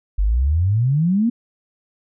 sine exponential sweep, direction up, 46 to 244 Hz, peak -14 dBFS, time 0.18-1.3 s, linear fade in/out 10 ms, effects none

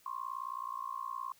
sine tone with amplitude modulation, 1071 Hz, C6, 40 cents sharp, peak -33 dBFS, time 0.06-1.32 s, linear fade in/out 2 ms, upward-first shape sine, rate 59.1 Hz, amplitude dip 100%, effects white hiss -65 dBFS RMS until 1.39 s

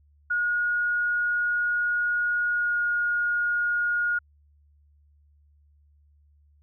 sine tone with pitch glide, 1442 to 1432.9 Hz, F#6 to F6, -45 to +44 cents, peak -22 dBFS, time 0.3-4.19 s, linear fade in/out 10 ms, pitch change -11 cents, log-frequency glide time 2.51-2.79 s, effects added 73 Hz sine -57 dBFS peak until 6.62 s

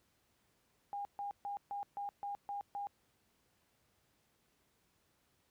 sine tone bursts, 809 Hz, G#5, 46 cents flat, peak -38 dBFS, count 8, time 0.93-2.87 s, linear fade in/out 0 ms, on 120 ms, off 140 ms, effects pink hiss -75 dBFS RMS until 5.5 s + high-pass 60 Hz 12 dB/octave

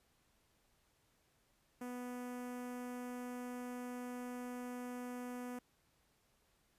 sawtooth tone with notch filter, 246.9 Hz, B3, in tune, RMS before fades -45 dBFS, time 1.81-5.59 s, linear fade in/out 5 ms, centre 4000 Hz, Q 0.7, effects pink hiss -75 dBFS RMS until 6.78 s + resampled to 32000 Hz

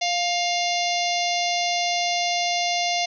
harmonic tone with a mistuned harmonic, 698.5 Hz, F5, in tune, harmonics 1 / 3 / 4 / 5 / 6 / 7 / 8 / 9, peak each -24 / -29 / -30 / -31 / -32 / -32 / -33 / -34 dBFS, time 0.01-3.06 s, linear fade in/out 10 ms, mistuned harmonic 3, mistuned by +28 cents, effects none

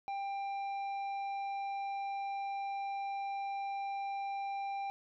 triangle tone with tanh clipping, 792 Hz, G5, 18 cents sharp, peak -37 dBFS, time 0.08-4.9 s, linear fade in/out 0 ms, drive 12 dB, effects none

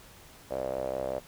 sawtooth tone with band-pass filter, 65.41 Hz, C2, in tune, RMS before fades -33 dBFS, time 0.5-1.2 s, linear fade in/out 20 ms, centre 580 Hz, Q 6.9, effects pink hiss -53 dBFS RMS until 1.27 s

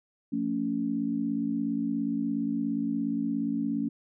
sine tone cluster, 174.6 / 224.8 / 281.9 Hz, F3 / A3 / C#4, 0 / +37 / +29 cents, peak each -37 / -30 / -29 dBFS, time 0.32-3.89 s, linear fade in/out 10 ms, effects none

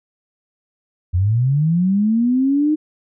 sine linear sweep, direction up, 83.9 to 311.1 Hz, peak -13 dBFS, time 1.13-2.76 s, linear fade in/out 20 ms, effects none

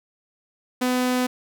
sawtooth tone, 251.3 Hz, B3, 30 cents sharp, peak -16 dBFS, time 0.81-1.27 s, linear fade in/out 10 ms, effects none

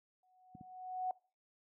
sine tone with exponential growth, 740 Hz, F#5, in tune, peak -32 dBFS, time 0.23-1.11 s, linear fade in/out 2 ms, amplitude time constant 190 ms
clicks, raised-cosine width 5 ms, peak -33 dBFS, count 2, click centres 0.551 / 0.611 s
effects noise-tail reverb RT60 0.4 s tail -23 dB re dry + high-pass 200 Hz 12 dB/octave

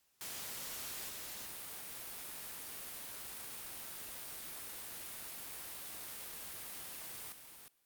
white noise with level steps, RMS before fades -44 / -46 / -54 dBFS, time 0.21-7.68 s, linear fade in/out 0 ms, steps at 1.09 / 7.32 s, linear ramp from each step 2 ms, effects white hiss -75 dBFS RMS until 7.85 s + Opus 48 kbps

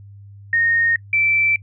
sine tone pair in turn, 1850 / 2331 Hz, A#6 / D7, -14 / -14 cents, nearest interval major third, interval 400 cents, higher second, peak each -14 dBFS, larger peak neither, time 0.53-0.96 / 1.13-1.56 s, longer neither, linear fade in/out 2 ms, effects noise-tail reverb RT60 0.1 s tail -24 dB re dry + added 100 Hz sine -38 dBFS peak until 1.62 s

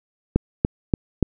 click train, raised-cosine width 3 ms, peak -3 dBFS, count 4, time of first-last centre 0.36-1.227 s, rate 3.46 Hz, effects none

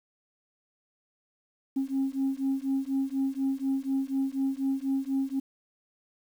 sine beating tone pair, 267.9 / 272 Hz, C4 / C#4, +41 / -33 cents, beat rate 4.1 Hz, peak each -28 / -28 dBFS, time 1.76-5.4 s, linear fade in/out 10 ms, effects tanh soft clip ceiling -21 dBFS + 9-bit

